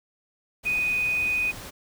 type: tone in noise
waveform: sine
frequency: 2489 Hz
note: D#7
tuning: in tune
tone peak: -22 dBFS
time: 0.65-1.52 s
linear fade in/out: 20 ms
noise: pink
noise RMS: -40 dBFS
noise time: 0.63-1.71 s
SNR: +15 dB
effects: none